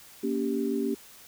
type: chord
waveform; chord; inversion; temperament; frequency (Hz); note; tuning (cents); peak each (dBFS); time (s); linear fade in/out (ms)
sine; G diminished; first; just; 235.2 / 282.2 / 392; Bb3 / Db4 / G4; +16 / +31 / 0; -30; 0.23-0.95; 10
effects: white hiss -51 dBFS RMS until 1.27 s